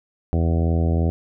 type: harmonic tone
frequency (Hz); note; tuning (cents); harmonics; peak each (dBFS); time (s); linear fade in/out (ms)
82.8; E2; +8; 1 / 2 / 3 / 4 / 5 / 6 / 7 / 8 / 9; -18 / -24 / -28 / -30 / -32 / -34 / -35 / -36 / -37; 0.33-1.1; 0
effects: none